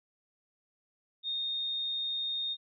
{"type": "tone", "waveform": "sine", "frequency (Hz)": 3684, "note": "A#7", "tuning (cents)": -21, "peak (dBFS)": -31, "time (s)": [1.23, 2.57], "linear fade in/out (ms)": 50, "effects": []}